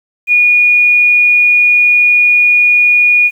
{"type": "tone", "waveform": "sine", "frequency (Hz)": 2447, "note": "D#7", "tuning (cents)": -29, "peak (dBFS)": -5, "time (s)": [0.27, 3.31], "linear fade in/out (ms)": 50, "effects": ["7-bit"]}